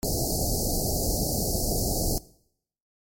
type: band-stop noise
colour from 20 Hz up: pink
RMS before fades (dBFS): -26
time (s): 0.03-2.18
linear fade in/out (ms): 0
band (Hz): 780 to 4400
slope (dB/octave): 96
effects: noise-tail reverb RT60 0.7 s tail -20 dB re dry + MP3 64 kbps